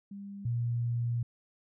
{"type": "tone pair in turn", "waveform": "sine", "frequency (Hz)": [199.8, 118.8], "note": ["G3", "A#2"], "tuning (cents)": [33, 33], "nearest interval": "major sixth", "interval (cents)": 900, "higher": "first", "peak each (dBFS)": [-40, -28], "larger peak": "second", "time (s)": [[0.11, 0.45], [0.45, 1.23]], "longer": "second", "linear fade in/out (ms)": 5, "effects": []}